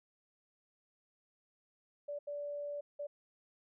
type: tone bursts at uneven times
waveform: sine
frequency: 580 Hz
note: D5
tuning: 22 cents flat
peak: -38 dBFS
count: 3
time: 2.08-2.19 / 2.27-2.81 / 2.99-3.07 s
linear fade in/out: 10 ms
effects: none